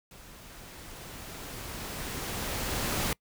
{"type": "noise with level ramp", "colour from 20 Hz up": "pink", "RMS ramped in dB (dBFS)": [-51, -29], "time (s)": [0.11, 3.13], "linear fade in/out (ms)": 2, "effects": ["noise-tail reverb RT60 0.1 s tail -25 dB re dry"]}